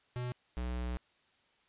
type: tone pair in turn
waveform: square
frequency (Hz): 123.6 / 61.3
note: B2 / B1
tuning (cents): +2 / -12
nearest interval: octave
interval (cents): 1214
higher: first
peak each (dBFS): -36 / -35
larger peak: second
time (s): 0.16-0.32 / 0.57-0.97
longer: second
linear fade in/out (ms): 0
effects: white hiss -70 dBFS RMS until 1.68 s + resampled to 8000 Hz